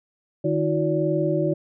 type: tone cluster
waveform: sine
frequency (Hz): 153.3 / 321.6 / 363.1 / 574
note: D#3 / E4 / F#4 / D5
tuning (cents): -25 / -43 / -33 / -40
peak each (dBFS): -25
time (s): 0.44-1.54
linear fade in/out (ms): 10
effects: none